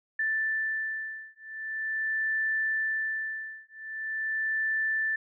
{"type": "beating tone pair", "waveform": "sine", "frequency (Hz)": [1764, 1764.43], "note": ["A6", "A6"], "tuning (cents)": [4, 4], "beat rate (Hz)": 0.43, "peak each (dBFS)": -31, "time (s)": [0.19, 5.16], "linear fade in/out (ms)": 5, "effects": []}